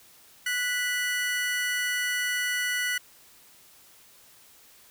square tone cluster, 1476 / 1974 / 2946 Hz, F#6 / B6 / F#7, -5 / -1 / -8 cents, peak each -32 / -29 / -34 dBFS, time 0.46-2.98 s, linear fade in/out 5 ms, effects white hiss -55 dBFS RMS until 4.9 s

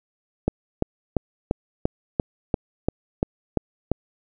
click train, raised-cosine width 2 ms, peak -6 dBFS, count 11, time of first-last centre 0.48-3.916 s, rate 2.91 Hz, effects none

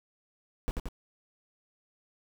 brown noise with echo, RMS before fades -29 dBFS, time 0.68-0.71 s, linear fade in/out 0 ms, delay 88 ms, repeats 2, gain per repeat -3 dB, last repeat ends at 0.886 s, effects none

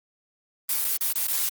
blue noise with dropouts, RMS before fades -25 dBFS, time 0.69-1.49 s, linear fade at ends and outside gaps 2 ms, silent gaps 0.844-0.849 / 0.969-1.009 / 1.127-1.156 / 1.27-1.282 s, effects Opus 32 kbps

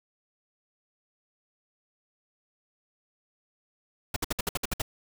pink noise bursts, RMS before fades -28 dBFS, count 9, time 4.14-4.819 s, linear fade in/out 5 ms, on 23 ms, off 59 ms, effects none

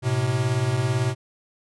square beating tone pair, 110 / 128 Hz, A2 / C3, 0 / -38 cents, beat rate 18 Hz, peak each -26 / -23 dBFS, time 0.02-1.15 s, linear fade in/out 50 ms, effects resampled to 24000 Hz

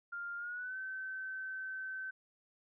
sine tone with pitch glide, 1400 to 1535.6 Hz, F6 to G6, +4 to -36 cents, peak -39 dBFS, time 0.12-2.11 s, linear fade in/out 10 ms, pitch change +160 cents, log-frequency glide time 0.37-0.77 s, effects none

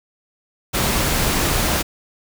pink noise, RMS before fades -19 dBFS, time 0.73-1.83 s, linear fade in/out 20 ms, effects none

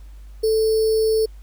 sine tone with sample-and-hold, 440 Hz, A4, in tune, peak -15 dBFS, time 0.43-1.26 s, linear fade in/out 10 ms, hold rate 4900 Hz, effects added 50 Hz sine -37 dBFS peak until 1.42 s + pink hiss -58 dBFS RMS until 1.42 s

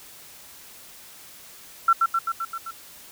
sine tone with echo, 1350 Hz, E6, 41 cents sharp, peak -13 dBFS, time 1.88-1.93 s, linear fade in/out 5 ms, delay 130 ms, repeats 6, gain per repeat -3 dB, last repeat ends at 2.71 s, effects white hiss -46 dBFS RMS until 3.11 s

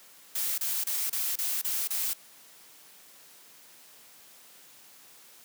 blue noise bursts, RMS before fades -30 dBFS, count 7, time 0.35-2.134 s, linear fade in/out 5 ms, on 230 ms, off 29 ms, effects white hiss -54 dBFS RMS until 5.44 s + high-pass 150 Hz 12 dB/octave

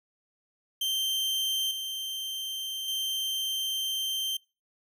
40% pulse tone with level steps, 3136 Hz, G7, in tune, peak -26 / -32 / -28 dBFS, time 0.81-4.37 s, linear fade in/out 5 ms, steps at 1.71 / 2.88 s, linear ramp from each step 2 ms, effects noise-tail reverb RT60 0.3 s tail -24 dB re dry

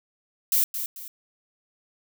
violet noise with echo, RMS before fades -21 dBFS, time 0.52-0.64 s, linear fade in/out 2 ms, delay 220 ms, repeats 2, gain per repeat -9 dB, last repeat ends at 1.08 s, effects none

